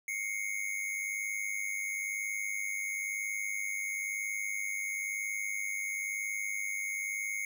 square tone pair together, 2126 / 2227 Hz, C7 / C#7, +27 / +7 cents, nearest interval minor second, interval 80 cents, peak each -37 / -37 dBFS, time 0.08-7.45 s, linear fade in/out 2 ms, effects none

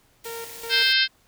white band-stop noise, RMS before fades -40 dBFS, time 0.24-0.93 s, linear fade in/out 5 ms, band 1100 to 1600 Hz, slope 96 dB/octave
sawtooth tone with tremolo, 461.4 Hz, A#4, 18 cents flat, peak -29 dBFS, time 0.25-0.91 s, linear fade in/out 10 ms, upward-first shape square, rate 2.6 Hz, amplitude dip 75%
harmonic tone, 523.3 Hz, C5, in tune, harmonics 3 / 4 / 5 / 6 / 7 / 8 / 9 / 10, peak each -23 / -28 / -26 / -24 / -25 / -25 / -28 / -28 dBFS, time 0.69-1.08 s, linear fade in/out 50 ms
effects pink hiss -61 dBFS RMS until 1.27 s

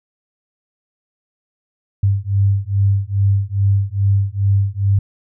sine beating tone pair, 98 / 100.4 Hz, G2 / G2, 0 / +42 cents, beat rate 2.4 Hz, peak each -16 dBFS, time 2.03-4.99 s, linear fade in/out 5 ms, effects none

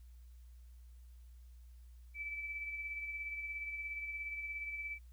sine tone with tremolo, 2313 Hz, D7, 27 cents flat, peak -38 dBFS, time 2.14-4.99 s, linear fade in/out 50 ms, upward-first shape sine, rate 17 Hz, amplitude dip 40%, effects added 60 Hz sine -53 dBFS peak until 5.12 s + white hiss -75 dBFS RMS until 5.12 s

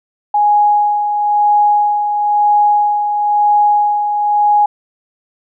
sine tone with tremolo, 830.6 Hz, G#5, in tune, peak -7 dBFS, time 0.34-4.66 s, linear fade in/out 5 ms, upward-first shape sine, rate 1 Hz, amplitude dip 50%, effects none

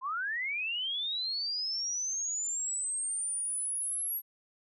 sine linear sweep, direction up, 1001 to 11560 Hz, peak -31 dBFS, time 0.01-4.22 s, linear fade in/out 50 ms, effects none

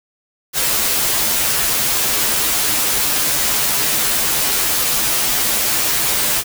white noise with comb filter, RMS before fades -17 dBFS, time 0.53-6.44 s, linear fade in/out 50 ms, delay 11 ms, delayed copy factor -0.95, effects none

